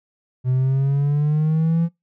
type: exponential sweep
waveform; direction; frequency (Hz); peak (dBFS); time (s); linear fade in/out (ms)
triangle; up; 126.2 to 169.7; -13; 0.44-1.89; 50
effects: noise-tail reverb RT60 0.2 s tail -24 dB re dry + tanh soft clip ceiling -9 dBFS